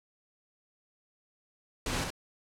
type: noise with echo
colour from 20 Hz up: pink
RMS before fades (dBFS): -33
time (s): 1.86-2.04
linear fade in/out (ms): 2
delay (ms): 64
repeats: 1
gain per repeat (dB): -3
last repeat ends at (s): 2.104
effects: low-pass 9000 Hz 12 dB/octave